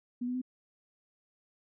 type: tone with pitch steps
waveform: sine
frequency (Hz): 244.3 / 249.3 / 254.4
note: B3 / B3 / C4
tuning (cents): -19 / +16 / -48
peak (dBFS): -31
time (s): 0.21-0.417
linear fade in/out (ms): 10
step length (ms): 69
effects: none